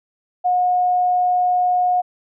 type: tone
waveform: sine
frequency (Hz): 723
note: F#5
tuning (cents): -40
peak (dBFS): -14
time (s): 0.44-2.02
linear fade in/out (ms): 20
effects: none